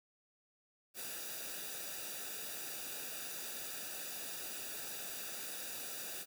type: noise with comb filter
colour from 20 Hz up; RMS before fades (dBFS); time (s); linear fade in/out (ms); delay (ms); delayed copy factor
white; -44; 0.94-6.26; 50; 0.94; -0.7
effects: none